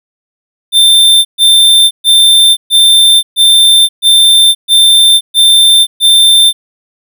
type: tone bursts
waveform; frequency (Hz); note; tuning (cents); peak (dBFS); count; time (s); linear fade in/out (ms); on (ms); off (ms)
square; 3577; A7; +28; -3; 9; 0.72-6.53; 50; 530; 130
effects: none